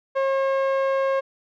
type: tone with low-pass filter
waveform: sawtooth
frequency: 540 Hz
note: C#5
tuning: 45 cents flat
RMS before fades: -22 dBFS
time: 0.15-1.21 s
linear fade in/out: 20 ms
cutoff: 1500 Hz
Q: 0.62
effects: none